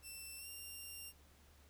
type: tone with pitch glide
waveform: 5% pulse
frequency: 2683 to 2779 Hz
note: E7 to F7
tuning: +30 to -9 cents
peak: -40 dBFS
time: 0.02-1.13 s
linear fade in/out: 50 ms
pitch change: +61 cents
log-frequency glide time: 0.38-0.48 s
effects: added 72 Hz sine -65 dBFS peak until 1.69 s + pink hiss -68 dBFS RMS until 1.69 s